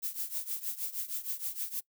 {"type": "noise with tremolo", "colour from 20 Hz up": "violet", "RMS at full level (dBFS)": -33, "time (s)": [0.02, 1.81], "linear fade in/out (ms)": 20, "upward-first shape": "triangle", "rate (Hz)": 6.4, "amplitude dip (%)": 90, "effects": ["noise-tail reverb RT60 0.1 s tail -22 dB re dry"]}